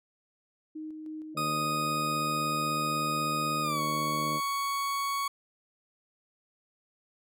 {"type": "tone with tremolo", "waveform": "sine", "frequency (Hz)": 311.1, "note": "D#4", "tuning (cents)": 0, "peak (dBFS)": -36, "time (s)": [0.75, 1.35], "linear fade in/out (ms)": 10, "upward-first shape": "square", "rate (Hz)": 3.2, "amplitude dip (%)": 30}
{"type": "harmonic tone", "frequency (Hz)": 76.2, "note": "D#2", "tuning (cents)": -36, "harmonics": [2, 3, 4, 5, 6, 7, 8], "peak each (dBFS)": [-37, -40, -38, -49, -46, -43, -43], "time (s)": [1.34, 4.41], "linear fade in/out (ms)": 50}
{"type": "tone with pitch glide", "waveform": "40% pulse", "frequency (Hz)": [1244.5, 1115.1], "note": ["D#6", "C#6"], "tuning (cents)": [0, 10], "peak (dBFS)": -28, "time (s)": [1.37, 5.28], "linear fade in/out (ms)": 5, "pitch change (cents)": -190, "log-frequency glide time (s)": [3.62, 3.81]}
{"effects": []}